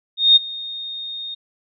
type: tone with ADSR envelope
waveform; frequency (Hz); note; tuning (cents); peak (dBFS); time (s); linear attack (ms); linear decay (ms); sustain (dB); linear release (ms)
sine; 3691; A#7; -18; -6; 0.17-1.35; 190; 21; -21; 12
effects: none